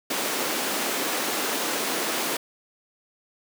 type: high-pass noise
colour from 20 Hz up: pink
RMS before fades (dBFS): -27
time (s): 0.1-2.37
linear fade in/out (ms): 5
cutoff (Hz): 250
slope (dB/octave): 24
effects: none